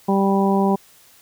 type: harmonic tone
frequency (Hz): 196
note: G3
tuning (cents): 0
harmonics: 1 / 2 / 3 / 4 / 5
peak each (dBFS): -17 / -21 / -27 / -23 / -25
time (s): 0.08-0.76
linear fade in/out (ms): 10
effects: white hiss -51 dBFS RMS until 1.21 s